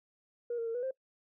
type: tone with pitch steps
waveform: sine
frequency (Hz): 476.9 / 461.2 / 456 / 489.5 / 526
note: A#4 / A#4 / A#4 / B4 / C5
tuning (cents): +39 / -19 / -38 / -15 / +9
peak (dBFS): -31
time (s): 0.5-0.91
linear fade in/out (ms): 5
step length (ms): 82
effects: noise-tail reverb RT60 0.1 s tail -23 dB re dry + tanh soft clip ceiling -28 dBFS